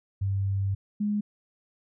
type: tone pair in turn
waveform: sine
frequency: 98 / 207.7 Hz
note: G2 / G#3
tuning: 0 / 0 cents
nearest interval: octave + minor second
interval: 1300 cents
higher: second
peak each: -24 dBFS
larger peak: neither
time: 0.21-0.75 / 1-1.21 s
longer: first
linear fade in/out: 10 ms
effects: none